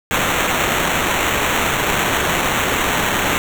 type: noise with sample-and-hold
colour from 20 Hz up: white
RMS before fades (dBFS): -18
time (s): 0.11-3.38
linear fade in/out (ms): 0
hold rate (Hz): 4900
effects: none